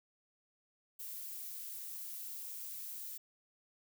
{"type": "noise", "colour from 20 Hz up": "violet", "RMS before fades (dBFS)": -45, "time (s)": [0.99, 3.18], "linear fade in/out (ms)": 10, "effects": []}